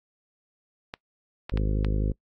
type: clicks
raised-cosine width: 0.3 ms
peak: -18 dBFS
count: 4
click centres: 0.939 / 1.496 / 1.574 / 1.847 s
type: harmonic tone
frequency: 51.91 Hz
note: G#1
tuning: in tune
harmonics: 1 / 2 / 3 / 4 / 5 / 6 / 7 / 8 / 9 / 10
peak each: -24 / -30 / -34 / -36 / -38 / -40 / -41 / -42 / -43 / -44 dBFS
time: 1.52-2.12 s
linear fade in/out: 5 ms
effects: noise-tail reverb RT60 0.1 s tail -23 dB re dry + AAC 48 kbps